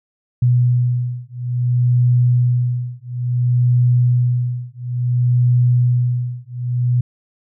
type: beating tone pair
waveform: sine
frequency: 122.7 / 123.28 Hz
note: B2 / B2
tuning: -11 / -3 cents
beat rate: 0.58 Hz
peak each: -16 dBFS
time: 0.42-7.01 s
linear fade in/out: 5 ms
effects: none